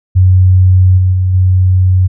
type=tone with level steps; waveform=sine; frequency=92.5 Hz; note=F#2; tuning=in tune; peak=-3 / -6 / -8 / -5 dBFS; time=0.15-2.08 s; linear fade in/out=20 ms; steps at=0.97 / 1.12 / 1.33 s; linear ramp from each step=20 ms; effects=none